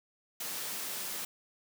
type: high-pass noise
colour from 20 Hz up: white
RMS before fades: -38 dBFS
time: 0.4-1.25 s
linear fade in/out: 5 ms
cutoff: 140 Hz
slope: 24 dB/octave
effects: none